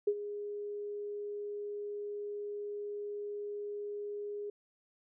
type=tone with ADSR envelope; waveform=sine; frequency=412.1 Hz; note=G#4; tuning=13 cents flat; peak=-24 dBFS; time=0.07-4.5 s; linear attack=7 ms; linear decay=60 ms; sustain=-13 dB; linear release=4 ms; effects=none